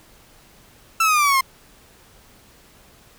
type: exponential sweep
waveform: 30% pulse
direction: down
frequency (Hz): 1343 to 1046.5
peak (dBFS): -12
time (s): 1-1.41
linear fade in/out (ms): 5
effects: pink hiss -51 dBFS RMS until 3.18 s